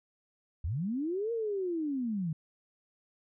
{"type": "linear two-way sweep", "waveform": "sine", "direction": "up then down", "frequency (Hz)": [65.3, 471.4, 149.7], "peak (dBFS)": -30, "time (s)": [0.64, 2.33], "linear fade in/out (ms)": 5, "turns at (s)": 1.32, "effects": []}